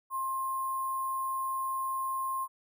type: tone with sample-and-hold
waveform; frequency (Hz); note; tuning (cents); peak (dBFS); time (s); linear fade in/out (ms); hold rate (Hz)
sine; 1060; C6; +22; -30; 0.1-2.48; 50; 11025
effects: none